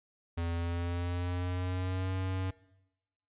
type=tone with pitch glide; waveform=square; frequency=84.6 to 93.87 Hz; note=E2 to F#2; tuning=+45 to +25 cents; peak=-32 dBFS; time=0.37-2.51 s; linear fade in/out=10 ms; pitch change=+180 cents; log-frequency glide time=0.53-2.11 s; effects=noise-tail reverb RT60 0.9 s tail -20 dB re dry + resampled to 8000 Hz